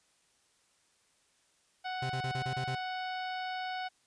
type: harmonic tone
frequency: 741 Hz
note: F#5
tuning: 2 cents sharp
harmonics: 1 / 2 / 3 / 4 / 5 / 6 / 7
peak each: -36 / -42 / -46 / -48 / -50 / -52 / -53 dBFS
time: 1.84-3.89 s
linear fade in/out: 20 ms
type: tone bursts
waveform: 45% pulse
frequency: 130.81 Hz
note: C3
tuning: in tune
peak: -34 dBFS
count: 7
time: 2.02-2.752 s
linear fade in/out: 5 ms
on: 78 ms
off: 31 ms
effects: white hiss -70 dBFS RMS until 4.06 s + resampled to 22050 Hz